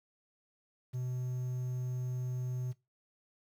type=tone with quantisation; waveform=triangle; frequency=125.8 Hz; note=B2; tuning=32 cents sharp; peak=-32 dBFS; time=0.93-2.73 s; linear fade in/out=20 ms; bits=10; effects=noise-tail reverb RT60 0.2 s tail -17 dB re dry